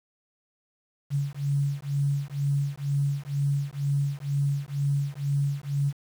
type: beating tone pair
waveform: sine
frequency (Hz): 140.2 / 142.3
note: C#3 / C#3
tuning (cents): +20 / +46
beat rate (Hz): 2.1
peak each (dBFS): -27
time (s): 1.1-5.93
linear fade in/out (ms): 50
effects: 8-bit